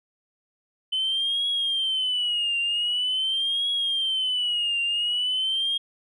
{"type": "tone with vibrato", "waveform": "sine", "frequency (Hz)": 3039, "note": "F#7", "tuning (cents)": 46, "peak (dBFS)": -21, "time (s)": [0.92, 5.78], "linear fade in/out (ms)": 10, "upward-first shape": "triangle", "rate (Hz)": 0.45, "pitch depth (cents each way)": 160, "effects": ["tanh soft clip ceiling -19 dBFS"]}